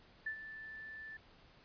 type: tone with ADSR envelope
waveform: sine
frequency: 1760 Hz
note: A6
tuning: in tune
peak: -35 dBFS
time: 0.26-1.17 s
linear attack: 7 ms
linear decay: 87 ms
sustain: -11 dB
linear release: 4 ms
effects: pink hiss -63 dBFS RMS until 1.64 s + resampled to 11025 Hz